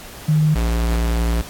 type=tone pair in turn; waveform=sine / square; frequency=153.8 / 57.61 Hz; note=D#3 / A#1; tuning=-20 / -20 cents; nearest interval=octave + perfect fourth; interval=1700 cents; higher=first; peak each=-12 / -17 dBFS; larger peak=first; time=0.28-0.55 / 0.55-1.42 s; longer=second; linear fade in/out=10 ms; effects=pink hiss -37 dBFS RMS until 1.49 s + AAC 64 kbps